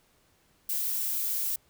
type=noise; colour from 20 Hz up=violet; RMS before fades=-30 dBFS; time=0.69-1.56 s; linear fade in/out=5 ms; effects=pink hiss -66 dBFS RMS until 1.69 s

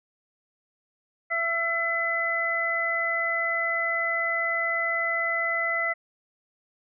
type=harmonic tone; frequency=671 Hz; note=E5; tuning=31 cents sharp; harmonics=1 / 2 / 3; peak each=-31 / -31 / -25 dBFS; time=1.3-5.94 s; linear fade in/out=20 ms; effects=none

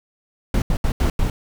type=noise bursts at uneven times; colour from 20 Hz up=brown; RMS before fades=-18 dBFS; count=5; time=0.54-0.62 / 0.7-0.77 / 0.84-0.92 / 1-1.1 / 1.19-1.3 s; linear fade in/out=2 ms; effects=none

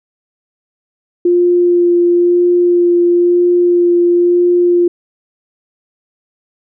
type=tone with vibrato; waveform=sine; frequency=350.3 Hz; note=F4; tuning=5 cents sharp; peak=-7 dBFS; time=1.25-4.88 s; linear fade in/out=5 ms; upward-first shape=sine; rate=1 Hz; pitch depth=11 cents each way; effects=none

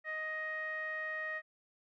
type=tone with low-pass filter; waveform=sawtooth; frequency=625 Hz; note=D#5; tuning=8 cents sharp; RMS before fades=-39 dBFS; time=0.04-1.42 s; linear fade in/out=50 ms; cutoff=1900 Hz; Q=8.5; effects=none

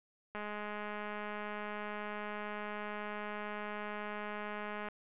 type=click train; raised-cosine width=0.5 ms; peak=-27 dBFS; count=949; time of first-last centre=0.35-4.886 s; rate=209 Hz; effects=resampled to 8000 Hz

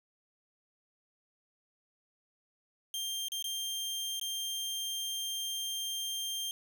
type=tone with dropouts; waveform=sawtooth; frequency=3181 Hz; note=G7; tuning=25 cents sharp; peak=-31 dBFS; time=2.94-6.51 s; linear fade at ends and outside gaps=1 ms; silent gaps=3.284-3.319 / 3.425-3.442 / 4.197-4.213 s; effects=none

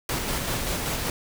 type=noise with tremolo; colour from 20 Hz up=pink; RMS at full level=-27 dBFS; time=0.09-1.1 s; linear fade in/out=2 ms; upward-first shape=square; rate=5.2 Hz; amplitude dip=25%; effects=none

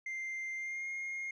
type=tone with pitch glide; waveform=sine; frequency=2093 to 2136 Hz; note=C7 to C7; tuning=0 to +35 cents; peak=-34 dBFS; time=0.06-1.31 s; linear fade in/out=5 ms; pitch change=+35 cents; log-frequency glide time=0.55-0.88 s; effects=tanh soft clip ceiling -36 dBFS

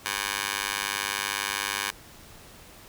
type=tone with high-pass filter; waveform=15% pulse; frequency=100 Hz; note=G2; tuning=35 cents sharp; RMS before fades=-30 dBFS; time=0.05-1.91 s; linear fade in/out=10 ms; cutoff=1500 Hz; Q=0.88; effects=pink hiss -49 dBFS RMS until 2.88 s

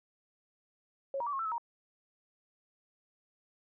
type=tone with pitch steps; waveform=sine; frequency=548 / 948 / 1154 / 1084 / 1332 / 1291 / 938 Hz; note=C#5 / A#5 / D6 / C#6 / E6 / E6 / A#5; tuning=-20 / +29 / -31 / -39 / +18 / -37 / +11 cents; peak=-32 dBFS; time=1.14-1.581 s; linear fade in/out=2 ms; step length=63 ms; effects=none

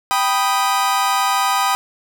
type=chord; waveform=40% pulse; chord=G augmented; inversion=none; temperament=equal; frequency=784 / 987.8 / 1244.5 Hz; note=G5 / B5 / D#6; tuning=0 / 0 / 0 cents; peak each=-19 dBFS; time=0.11-1.75 s; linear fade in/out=0 ms; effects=none

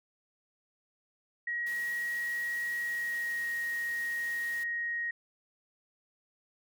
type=tone with pitch glide; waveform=sine; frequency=1900 to 1879.3 Hz; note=A#6 to A#6; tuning=+33 to +14 cents; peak=-31 dBFS; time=1.47-5.11 s; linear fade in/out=5 ms; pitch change=-19 cents; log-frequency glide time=2.78-3.52 s
type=noise; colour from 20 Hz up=white; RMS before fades=-49 dBFS; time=1.66-4.64 s; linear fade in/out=10 ms
effects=none

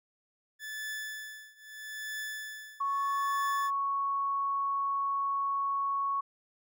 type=tone with tremolo; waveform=40% pulse; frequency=1738 Hz; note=A6; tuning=22 cents flat; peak=-34 dBFS; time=0.59-3.71 s; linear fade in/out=50 ms; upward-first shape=triangle; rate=0.78 Hz; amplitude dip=95%
type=tone; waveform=sine; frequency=1108.7 Hz; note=C#6; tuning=in tune; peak=-28 dBFS; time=2.8-6.21 s; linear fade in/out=10 ms
effects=none

